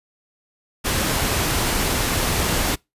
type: noise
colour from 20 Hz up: pink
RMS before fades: -21 dBFS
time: 0.84-2.76 s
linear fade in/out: 20 ms
effects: noise-tail reverb RT60 0.2 s tail -25 dB re dry + resampled to 32000 Hz